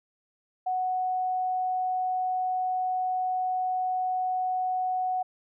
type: tone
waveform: sine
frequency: 740 Hz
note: F#5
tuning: in tune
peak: -25 dBFS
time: 0.66-5.23 s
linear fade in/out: 10 ms
effects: none